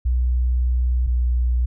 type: tone pair in turn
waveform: sine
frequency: 61.74 / 60.93 Hz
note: B1 / B1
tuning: 0 / -23 cents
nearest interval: unison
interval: 23 cents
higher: first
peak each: -16 dBFS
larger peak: neither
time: 0.05-1.07 / 1.07-1.66 s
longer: first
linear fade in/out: 10 ms
effects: none